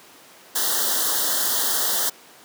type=band-stop noise; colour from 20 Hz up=white; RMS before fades=-22 dBFS; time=0.55-2.1 s; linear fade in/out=10 ms; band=1900 to 3000 Hz; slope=96 dB/octave; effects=pink hiss -47 dBFS RMS until 2.44 s + high-pass 300 Hz 12 dB/octave